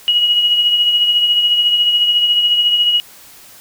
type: tone with tremolo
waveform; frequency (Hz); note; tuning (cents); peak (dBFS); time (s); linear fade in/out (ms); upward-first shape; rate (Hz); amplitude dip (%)
sine; 2903; F#7; -34; -8; 0.08-3; 0; triangle; 14; 50
effects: white hiss -41 dBFS RMS until 3.6 s